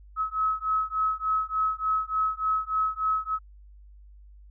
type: beating tone pair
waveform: sine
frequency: 1284 / 1287.4 Hz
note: E6 / E6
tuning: -46 / -41 cents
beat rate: 3.4 Hz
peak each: -27 dBFS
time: 0.16-3.39 s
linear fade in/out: 50 ms
effects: added 50 Hz sine -47 dBFS peak until 4.5 s